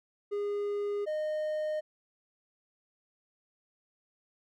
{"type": "tone pair in turn", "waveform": "triangle", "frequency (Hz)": [409.3, 614.3], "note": ["G#4", "D#5"], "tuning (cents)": [-25, -22], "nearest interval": "perfect fifth", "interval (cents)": 703, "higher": "second", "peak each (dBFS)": -28, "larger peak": "neither", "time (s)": [[0.31, 1.06], [1.06, 1.81]], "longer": "neither", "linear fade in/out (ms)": 20, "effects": []}